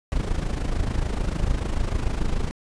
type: noise with amplitude modulation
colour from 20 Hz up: brown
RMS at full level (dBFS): -21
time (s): 0.12-2.51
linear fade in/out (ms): 0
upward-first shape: sine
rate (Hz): 26.8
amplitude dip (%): 70
effects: resampled to 22050 Hz